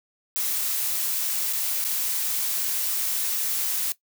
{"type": "noise with dropouts", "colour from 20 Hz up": "blue", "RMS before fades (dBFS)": -26, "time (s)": [0.36, 3.92], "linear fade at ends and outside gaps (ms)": 0, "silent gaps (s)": [[1.527, 1.532], [1.841, 1.849]], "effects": ["noise-tail reverb RT60 0.1 s tail -17 dB re dry"]}